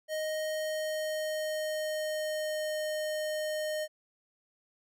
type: tone with pitch glide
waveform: square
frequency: 622.3 to 615.2 Hz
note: D#5 to D#5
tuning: 0 to -20 cents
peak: -32 dBFS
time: 0.08-3.88 s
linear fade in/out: 50 ms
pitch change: -20 cents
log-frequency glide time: 0.5-2.8 s
effects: none